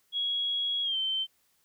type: tone with pitch glide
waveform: sine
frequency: 3322 to 3100 Hz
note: G#7 to G7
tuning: 0 to -20 cents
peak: -27 dBFS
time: 0.12-1.27 s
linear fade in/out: 50 ms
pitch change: -120 cents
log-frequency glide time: 0.83-0.97 s
effects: white hiss -70 dBFS RMS until 1.64 s